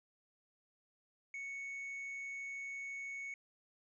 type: tone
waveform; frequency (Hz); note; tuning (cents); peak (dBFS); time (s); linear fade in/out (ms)
triangle; 2217; C#7; 0; -40; 1.34-3.34; 2
effects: resampled to 22050 Hz